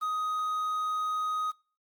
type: tone with quantisation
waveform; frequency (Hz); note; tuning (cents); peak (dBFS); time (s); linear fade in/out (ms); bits
triangle; 1252; D#6; +10; -26; 0.01-1.52; 20; 9
effects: noise-tail reverb RT60 0.4 s tail -25 dB re dry + Opus 32 kbps